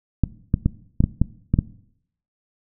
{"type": "clicks", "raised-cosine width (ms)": 5, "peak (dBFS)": -4, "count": 8, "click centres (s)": [0.237, 0.541, 0.66, 1.005, 1.04, 1.216, 1.54, 1.589], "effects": ["noise-tail reverb RT60 0.7 s tail -19 dB re dry"]}